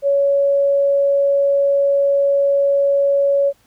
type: tone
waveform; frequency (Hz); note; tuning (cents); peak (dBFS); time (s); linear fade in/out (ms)
sine; 560; C#5; +18; -12; 0.02-3.53; 50
effects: pink hiss -57 dBFS RMS until 3.66 s